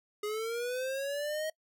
square linear sweep, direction up, 413.5 to 633 Hz, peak -33 dBFS, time 0.23-1.5 s, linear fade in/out 5 ms, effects noise-tail reverb RT60 0.1 s tail -24 dB re dry

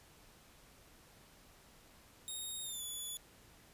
10% pulse tone with pitch glide, 3729 to 3439 Hz, A#7 to A7, 0 to -40 cents, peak -34 dBFS, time 2.28-3.17 s, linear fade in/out 0 ms, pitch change -140 cents, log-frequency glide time 2.63-2.83 s, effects pink hiss -62 dBFS RMS until 3.73 s + resampled to 32000 Hz

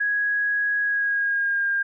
sine tone with pitch glide, 1661.2 to 1607.4 Hz, G#6 to G6, 0 to +43 cents, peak -20 dBFS, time 0-1.83 s, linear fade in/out 10 ms, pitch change -57 cents, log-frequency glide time 0.81-1.69 s, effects none

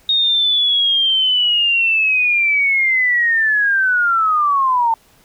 sine linear sweep, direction down, 3729 to 893 Hz, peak -12 dBFS, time 0.09-4.94 s, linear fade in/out 2 ms, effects pink hiss -52 dBFS RMS until 5.24 s

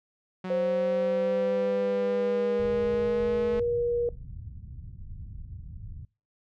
sawtooth exponential sweep, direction up, 185 to 215.6 Hz, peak -28 dBFS, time 0.44-3.6 s, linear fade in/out 5 ms
sine tone with pitch glide, 523.3 to 477.1 Hz, C5 to A#4, 0 to +40 cents, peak -24 dBFS, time 0.5-4.09 s, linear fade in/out 2 ms, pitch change -160 cents, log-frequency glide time 0.85-2.81 s
white low-pass noise, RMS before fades -41 dBFS, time 2.59-6.05 s, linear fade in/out 5 ms, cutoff 120 Hz, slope 24 dB/octave
effects noise-tail reverb RT60 0.3 s tail -24 dB re dry + low-pass 3000 Hz 12 dB/octave

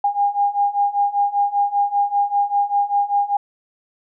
sine beating tone pair, 808 / 813.1 Hz, G#5 / G#5, -48 / -37 cents, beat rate 5.1 Hz, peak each -20 / -18 dBFS, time 0.04-3.37 s, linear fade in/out 5 ms, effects none

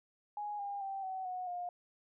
sine tone with pitch steps, 830.6 / 805.1 / 780.4 / 756.4 / 733.2 / 710.7 Hz, G#5 / G5 / G5 / F#5 / F#5 / F5, 0 / +46 / -8 / +38 / -16 / +30 cents, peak -37 dBFS, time 0.37-1.69 s, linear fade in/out 2 ms, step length 220 ms, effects none

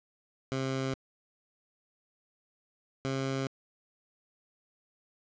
15% pulse tone pair in turn, 133.1 / 134.49 Hz, C3 / C3, +30 / +48 cents, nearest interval unison, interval 18 cents, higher second, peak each -24 dBFS, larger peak neither, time 0.52-0.94 / 3.05-3.47 s, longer neither, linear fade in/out 0 ms, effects resampled to 16000 Hz + 11-bit

